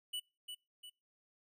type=tone with echo; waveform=square; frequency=2960 Hz; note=F#7; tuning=in tune; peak=-38 dBFS; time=0.13-0.2 s; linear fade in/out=10 ms; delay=350 ms; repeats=2; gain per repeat=-6 dB; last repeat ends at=0.9 s; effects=noise-tail reverb RT60 0.3 s tail -25 dB re dry